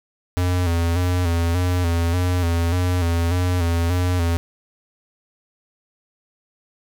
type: tone with vibrato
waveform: square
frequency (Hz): 87.1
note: F2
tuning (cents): -4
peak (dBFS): -18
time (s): 0.37-4.37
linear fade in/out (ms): 0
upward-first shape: square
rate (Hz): 1.7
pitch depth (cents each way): 53
effects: none